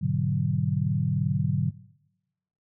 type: chord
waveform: sine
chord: G# half-diminished seventh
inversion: none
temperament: equal with one note detuned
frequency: 103.83 / 124.62 / 146.83 / 185 Hz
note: G#2 / B2 / D3 / F#3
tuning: 0 / +16 / 0 / 0 cents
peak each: -30 / -29 / -26 / -29 dBFS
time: 0.01-1.71 s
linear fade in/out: 20 ms
effects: noise-tail reverb RT60 1.0 s tail -22 dB re dry